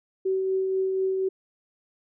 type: tone with tremolo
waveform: sine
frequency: 380.2 Hz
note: F#4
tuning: 47 cents sharp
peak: -21 dBFS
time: 0.25-1.29 s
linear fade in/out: 10 ms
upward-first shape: triangle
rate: 4.1 Hz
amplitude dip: 30%
effects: none